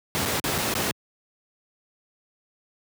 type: noise with dropouts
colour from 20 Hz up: pink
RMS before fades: -25 dBFS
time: 0.15-0.91 s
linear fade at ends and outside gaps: 0 ms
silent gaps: 0.253-0.258 / 0.398-0.441 / 0.58-0.584 / 0.739-0.752 s
effects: high-pass 100 Hz 12 dB/octave